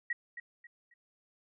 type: tone with echo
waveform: sine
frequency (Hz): 1907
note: A#6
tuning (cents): +39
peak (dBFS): -30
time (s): 0.1-0.13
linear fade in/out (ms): 5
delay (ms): 270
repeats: 3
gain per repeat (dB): -10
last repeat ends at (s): 0.94
effects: none